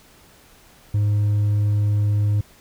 sine tone with hard clipping, 103.6 Hz, G#2, 4 cents flat, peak -17 dBFS, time 0.94-2.41 s, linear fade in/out 5 ms, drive 2 dB, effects pink hiss -51 dBFS RMS until 2.6 s

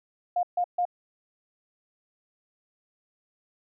sine tone bursts, 710 Hz, F5, 28 cents sharp, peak -22 dBFS, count 3, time 0.36-0.853 s, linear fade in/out 5 ms, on 71 ms, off 140 ms, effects none

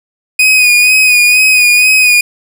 40% pulse tone with vibrato, 2486 Hz, D#7, 2 cents flat, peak -4 dBFS, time 0.39-2.21 s, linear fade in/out 5 ms, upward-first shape sine, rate 2.1 Hz, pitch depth 35 cents each way, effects none

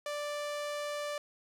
sawtooth tone with low-pass filter, 587.3 Hz, D5, in tune, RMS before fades -37 dBFS, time 0.06-1.18 s, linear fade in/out 2 ms, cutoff 12000 Hz, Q 0.52, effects 11-bit

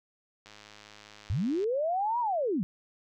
click train, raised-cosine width 0.2 ms, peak -32 dBFS, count 125, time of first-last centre 0.46-1.641 s, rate 105 Hz
sine linear two-way sweep, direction up then down, 76.4 to 986 to 159.7 Hz, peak -26 dBFS, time 1.3-2.63 s, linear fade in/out 0 ms, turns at 2.2 s
effects none

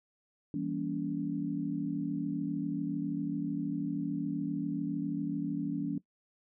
sine chord, E diminished seventh, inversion none, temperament just, 164.81 / 197.78 / 237.3 / 284.8 Hz, E3 / G3 / Bb3 / Db4, 0 / +16 / +31 / +47 cents, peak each -38 / -39 / -39 / -33 dBFS, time 0.54-5.98 s, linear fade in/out 2 ms, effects noise-tail reverb RT60 0.1 s tail -18 dB re dry

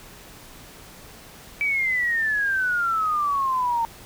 sine exponential sweep, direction down, 2315 to 910 Hz, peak -20 dBFS, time 1.61-3.85 s, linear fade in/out 0 ms, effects pink hiss -45 dBFS RMS until 4.05 s

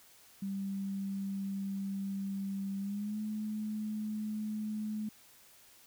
sine tone with pitch glide, 196 to 213.7 Hz, G3 to G#3, 0 to +50 cents, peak -34 dBFS, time 0.42-5.09 s, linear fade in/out 5 ms, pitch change +150 cents, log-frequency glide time 2.79-3.19 s, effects white hiss -60 dBFS RMS until 5.86 s

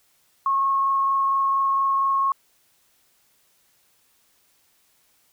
sine tone with frequency modulation, 1090 Hz, C#6, 29 cents flat, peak -18 dBFS, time 0.46-2.32 s, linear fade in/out 2 ms, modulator 24.3 Hz, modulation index 0.41, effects white hiss -63 dBFS RMS until 5.32 s

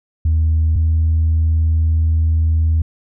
sine tone pair in turn, 79.5 / 80.24 Hz, D#2 / E2, +38 / -46 cents, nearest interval unison, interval 16 cents, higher second, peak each -10 dBFS, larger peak neither, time 0.25-0.76 / 0.76-2.82 s, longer second, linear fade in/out 5 ms, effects tanh soft clip ceiling -9 dBFS

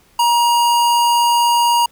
square tone, 948 Hz, A#5, 29 cents sharp, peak -12 dBFS, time 0.19-1.86 s, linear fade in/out 5 ms, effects pink hiss -53 dBFS RMS until 1.91 s

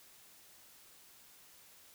silence, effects white hiss -60 dBFS RMS until 1.94 s

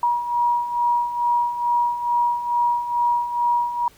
sine beating tone pair, 956 / 958.3 Hz, A#5 / A#5, +43 / +48 cents, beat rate 2.3 Hz, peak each -25 / -19 dBFS, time 0.03-3.88 s, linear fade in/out 2 ms, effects pink hiss -52 dBFS RMS until 3.97 s

